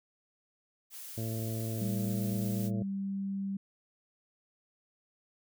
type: noise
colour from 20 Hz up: blue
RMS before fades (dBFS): -45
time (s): 0.9-2.71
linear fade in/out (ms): 50
type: harmonic tone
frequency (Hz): 112.1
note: A2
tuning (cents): +33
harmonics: 1 / 2 / 3 / 4 / 5 / 6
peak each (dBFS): -34 / -40 / -44 / -46 / -48 / -50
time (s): 1.17-2.83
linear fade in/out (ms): 10
type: tone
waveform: sine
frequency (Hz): 196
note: G3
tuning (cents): 0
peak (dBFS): -32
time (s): 1.81-3.57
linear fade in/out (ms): 5
effects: none